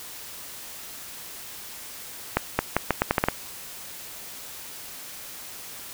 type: accelerating click train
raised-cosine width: 0.5 ms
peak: -4 dBFS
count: 9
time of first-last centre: 2.37-3.285 s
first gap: 220 ms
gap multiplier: 0.8
effects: white hiss -40 dBFS RMS until 5.93 s